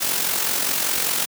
white noise with amplitude modulation, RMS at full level -20 dBFS, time 0-1.26 s, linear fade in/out 20 ms, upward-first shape sine, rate 45.1 Hz, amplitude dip 50%, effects high-pass 150 Hz 12 dB/octave

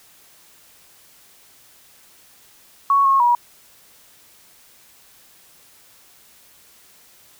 sine tone with pitch steps, 1112 / 1088 / 961 Hz, C#6 / C#6 / B5, +5 / -33 / -48 cents, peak -12 dBFS, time 2.9-3.35 s, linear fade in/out 2 ms, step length 150 ms, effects white hiss -51 dBFS RMS until 7.39 s

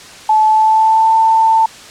sine tone with pitch glide, 866 to 891.9 Hz, A5 to A5, -28 to +23 cents, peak -7 dBFS, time 0.29-1.66 s, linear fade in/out 5 ms, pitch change +51 cents, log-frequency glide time 0.45-1.13 s, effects white hiss -35 dBFS RMS until 1.9 s + low-pass 7000 Hz 12 dB/octave

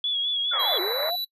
sine tone with vibrato, 3366 Hz, G#7, 23 cents sharp, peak -23 dBFS, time 0.04-0.78 s, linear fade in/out 2 ms, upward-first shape sine, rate 4.8 Hz, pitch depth 46 cents each way
sine linear two-way sweep, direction down then up, 1480 to 340 to 735 Hz, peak -28 dBFS, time 0.51-1.16 s, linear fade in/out 10 ms, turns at 0.8 s
pink band-pass noise, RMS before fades -33 dBFS, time 0.52-1.11 s, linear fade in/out 20 ms, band 480 to 2200 Hz, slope 96 dB/octave
square tone, 3951 Hz, B7, in tune, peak -27 dBFS, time 0.59-1.25 s, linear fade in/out 10 ms
effects noise-tail reverb RT60 0.1 s tail -23 dB re dry + resampled to 32000 Hz

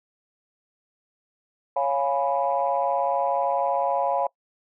sine chord, C# dominant seventh, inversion none, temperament equal, 554.4 / 698.5 / 830.6 / 987.8 Hz, C#5 / E#5 / G#5 / B5, 0 / 0 / 0 / 0 cents, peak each -25 / -26 / -26 / -28 dBFS, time 1.76-4.27 s, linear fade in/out 5 ms, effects noise-tail reverb RT60 0.1 s tail -23 dB re dry + tanh soft clip ceiling -11 dBFS

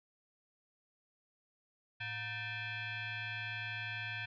sine tone with frequency modulation, 110 Hz, A2, in tune, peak -38 dBFS, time 2-4.26 s, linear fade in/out 10 ms, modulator 829 Hz, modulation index 3.5, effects none

